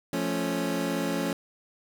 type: chord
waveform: 25% pulse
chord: F augmented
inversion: none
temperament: equal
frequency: 174.61 / 220 / 277.2 Hz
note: F3 / A3 / C#4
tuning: 0 / 0 / 0 cents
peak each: -28 / -29 / -26 dBFS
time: 0.13-1.33 s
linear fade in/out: 2 ms
effects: none